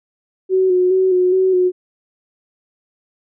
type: tone with vibrato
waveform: sine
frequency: 370 Hz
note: F#4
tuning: in tune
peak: -11 dBFS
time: 0.49-1.72 s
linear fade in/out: 50 ms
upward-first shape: square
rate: 2.4 Hz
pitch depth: 28 cents each way
effects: none